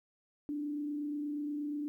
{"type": "tone with frequency modulation", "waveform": "sine", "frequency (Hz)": 293.7, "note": "D4", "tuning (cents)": 0, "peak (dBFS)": -34, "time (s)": [0.49, 1.88], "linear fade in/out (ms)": 0, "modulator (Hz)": 28.4, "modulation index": 0.3, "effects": ["12-bit"]}